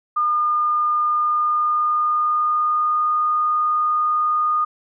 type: tone with pitch glide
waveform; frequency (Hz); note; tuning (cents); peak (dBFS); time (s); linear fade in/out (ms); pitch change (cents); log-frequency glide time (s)
sine; 1213 to 1226.4; D#6 to D#6; -44 to -25; -16; 0.16-4.65; 10; +19; 1.05-3.1
effects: none